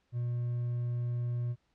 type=tone with hard clipping; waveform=triangle; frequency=120.8 Hz; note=B2; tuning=38 cents flat; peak=-31 dBFS; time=0.12-1.56 s; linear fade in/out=50 ms; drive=5 dB; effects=pink hiss -75 dBFS RMS until 1.74 s + low-pass 5000 Hz 12 dB/octave